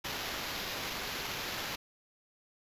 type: noise with sample-and-hold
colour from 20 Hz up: white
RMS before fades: -38 dBFS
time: 0.04-1.76 s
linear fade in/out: 10 ms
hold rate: 8820 Hz
effects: resampled to 32000 Hz